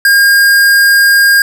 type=tone; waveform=square; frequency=1616 Hz; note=G#6; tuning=48 cents flat; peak=-5 dBFS; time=0.05-1.42 s; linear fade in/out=2 ms; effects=none